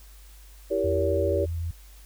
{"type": "chord", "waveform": "sine", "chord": "E diminished seventh", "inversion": "none", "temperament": "equal with one note detuned", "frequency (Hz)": [329.6, 392, 466.2, 567.7], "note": ["E4", "G4", "Bb4", "Db5"], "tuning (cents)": [0, 0, 0, 41], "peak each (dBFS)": [-31, -27, -30, -26], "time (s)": [0.7, 1.46], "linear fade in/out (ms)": 20}
{"type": "tone with vibrato", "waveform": "sine", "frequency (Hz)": 83.7, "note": "E2", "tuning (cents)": 27, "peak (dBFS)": -27, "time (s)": [0.84, 1.71], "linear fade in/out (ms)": 5, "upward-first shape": "sine", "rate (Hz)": 7.7, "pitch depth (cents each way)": 10}
{"effects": ["added 50 Hz sine -46 dBFS peak until 2.05 s", "white hiss -55 dBFS RMS until 2.05 s"]}